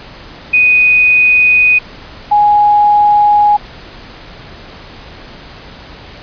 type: tone pair in turn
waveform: sine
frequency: 2489 / 830.6 Hz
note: D#7 / G#5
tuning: 0 / 0 cents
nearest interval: octave + perfect fifth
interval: 1900 cents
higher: first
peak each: -5 dBFS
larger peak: neither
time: 0.53-1.79 / 2.31-3.57 s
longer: neither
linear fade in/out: 10 ms
effects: pink hiss -33 dBFS RMS until 6.22 s + resampled to 11025 Hz